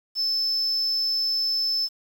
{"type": "tone", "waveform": "sine", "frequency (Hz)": 5260, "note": "E8", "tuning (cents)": -5, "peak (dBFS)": -19, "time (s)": [0.15, 1.89], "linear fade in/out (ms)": 50, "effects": ["tanh soft clip ceiling -21 dBFS", "8-bit"]}